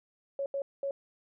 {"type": "tone bursts at uneven times", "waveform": "sine", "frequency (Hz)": 554.4, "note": "C#5", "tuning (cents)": 0, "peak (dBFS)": -30, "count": 3, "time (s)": [[0.39, 0.46], [0.54, 0.62], [0.83, 0.91]], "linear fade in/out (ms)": 2, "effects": []}